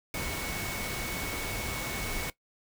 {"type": "tone in noise", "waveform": "sine", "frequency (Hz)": 2217, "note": "C#7", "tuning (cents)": 0, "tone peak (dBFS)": -39, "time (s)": [0.14, 2.3], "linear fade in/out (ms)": 2, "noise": "pink", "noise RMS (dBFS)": -35, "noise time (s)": [0.14, 2.3], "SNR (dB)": -7, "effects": ["noise-tail reverb RT60 0.1 s tail -18 dB re dry"]}